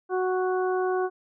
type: harmonic tone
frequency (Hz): 370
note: F#4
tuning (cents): 0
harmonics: 1 / 2 / 3 / 4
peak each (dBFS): -24 / -30 / -34 / -36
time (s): 0.09-1.1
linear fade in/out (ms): 50
effects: none